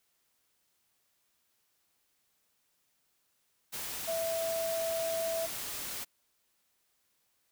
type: tone in noise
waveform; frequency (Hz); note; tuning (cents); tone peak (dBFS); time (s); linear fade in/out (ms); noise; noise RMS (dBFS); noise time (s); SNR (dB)
sine; 659.3; E5; 0; -31; 4.07-5.47; 20; white; -39; 3.72-6.05; +5
effects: white hiss -75 dBFS RMS until 7.51 s